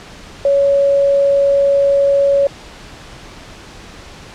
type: tone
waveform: sine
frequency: 559 Hz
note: C#5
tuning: 14 cents sharp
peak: -9 dBFS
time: 0.45-2.47 s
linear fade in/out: 2 ms
effects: pink hiss -36 dBFS RMS until 4.34 s + low-pass 6000 Hz 12 dB/octave